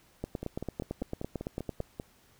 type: two click trains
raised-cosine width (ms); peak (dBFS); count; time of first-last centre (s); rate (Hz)
2; -20 / -23; 15 / 9; 0.24-1.804 / 0.43-1.999; 8.95 / 5.1
effects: pink hiss -63 dBFS RMS until 2.39 s